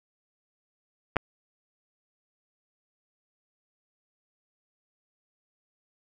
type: clicks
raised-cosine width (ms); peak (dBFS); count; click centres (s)
0.5; -20 / -6; 2; 1.16 / 1.167
effects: none